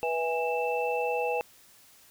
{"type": "tone cluster", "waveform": "sine", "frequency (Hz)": [490.3, 652, 823, 2653], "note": ["B4", "E5", "G#5", "E7"], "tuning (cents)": [-13, -19, -16, 10], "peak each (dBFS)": [-29, -35, -31, -35], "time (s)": [0.03, 1.41], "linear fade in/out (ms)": 0, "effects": ["white hiss -57 dBFS RMS until 2.1 s"]}